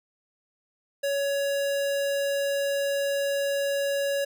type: tone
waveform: square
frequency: 560 Hz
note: C#5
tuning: 18 cents sharp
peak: -25 dBFS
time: 1.03-4.25 s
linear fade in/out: 10 ms
effects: none